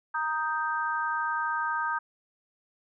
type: chord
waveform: sine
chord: Eb major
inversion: second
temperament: equal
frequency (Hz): 932.3 / 1244.5 / 1568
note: Bb5 / Eb6 / G6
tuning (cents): 0 / 0 / 0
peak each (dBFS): -31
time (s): 0.14-1.99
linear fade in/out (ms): 10
effects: none